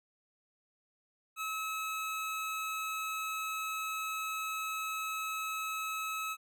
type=tone; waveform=25% pulse; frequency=1290 Hz; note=E6; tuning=38 cents flat; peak=-31 dBFS; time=1.36-6.37 s; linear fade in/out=50 ms; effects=none